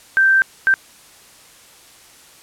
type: tone bursts at uneven times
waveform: sine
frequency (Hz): 1564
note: G6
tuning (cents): -4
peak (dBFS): -10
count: 2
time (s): 0.17-0.42 / 0.67-0.74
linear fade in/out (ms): 0
effects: white hiss -46 dBFS RMS until 2.42 s + low-pass 11000 Hz 12 dB/octave